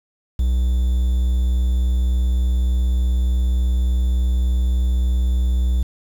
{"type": "tone with quantisation", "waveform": "triangle", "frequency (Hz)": 61.7, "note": "B1", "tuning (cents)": -1, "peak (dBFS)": -13, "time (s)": [0.39, 5.83], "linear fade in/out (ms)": 5, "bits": 7, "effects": []}